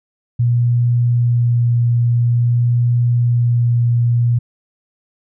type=tone with vibrato; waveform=sine; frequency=119.8 Hz; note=A#2; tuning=48 cents sharp; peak=-11 dBFS; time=0.39-4.39 s; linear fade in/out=10 ms; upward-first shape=sine; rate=0.49 Hz; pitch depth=10 cents each way; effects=none